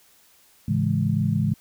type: chord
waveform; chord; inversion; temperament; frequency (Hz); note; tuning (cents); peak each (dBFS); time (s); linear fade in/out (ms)
sine; A major seventh; none; equal with one note detuned; 107.74 / 138.59 / 164.81 / 207.7; A2 / C#3 / E3 / G#3; -36 / 0 / 0 / 0; -25; 0.68-1.54; 5
effects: white hiss -57 dBFS RMS until 1.6 s